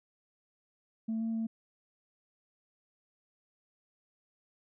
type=tone with pitch steps; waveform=sine; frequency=223.1 / 226 / 224.6 Hz; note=A3 / A3 / A3; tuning=+24 / +47 / +36 cents; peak=-29 dBFS; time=1.08-1.47 s; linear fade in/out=10 ms; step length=130 ms; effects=tanh soft clip ceiling -28 dBFS